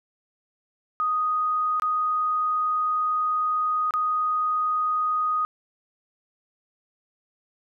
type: tone with dropouts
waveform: sine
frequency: 1244.5 Hz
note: D#6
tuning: in tune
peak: -21 dBFS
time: 1-5.45 s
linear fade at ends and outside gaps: 0 ms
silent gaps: 1.798-1.821 / 3.908-3.938 s
effects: none